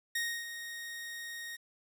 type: tone with ADSR envelope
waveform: sawtooth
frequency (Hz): 1864.7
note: A#6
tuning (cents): 0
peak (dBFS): -27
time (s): 0.15-1.57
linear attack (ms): 6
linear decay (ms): 290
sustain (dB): -10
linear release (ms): 19
effects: 10-bit